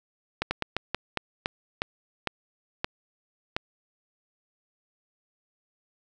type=slowing click train; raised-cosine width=0.3 ms; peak=-10 dBFS; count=11; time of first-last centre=0.42-3.565 s; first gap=90 ms; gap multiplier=1.26; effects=none